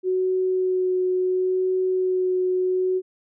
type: tone with vibrato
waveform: sine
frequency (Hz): 370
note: F#4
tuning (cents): 0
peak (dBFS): -19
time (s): 0.03-3.02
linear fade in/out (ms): 50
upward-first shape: sine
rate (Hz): 0.72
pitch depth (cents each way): 11
effects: none